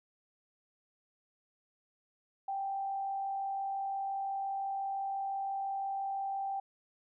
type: tone with frequency modulation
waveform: sine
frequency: 784 Hz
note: G5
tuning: in tune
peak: -33 dBFS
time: 2.48-6.6 s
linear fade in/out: 5 ms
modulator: 45.8 Hz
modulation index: 0.26
effects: none